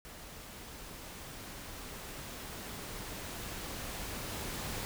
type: noise with level ramp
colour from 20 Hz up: pink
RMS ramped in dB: -49 to -39 dBFS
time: 0.05-4.85 s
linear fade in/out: 0 ms
effects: none